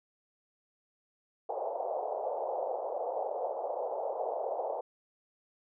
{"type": "band-pass noise", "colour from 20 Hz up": "pink", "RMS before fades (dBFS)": -35, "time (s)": [1.49, 4.81], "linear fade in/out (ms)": 5, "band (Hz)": [470, 840], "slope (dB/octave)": 48, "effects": []}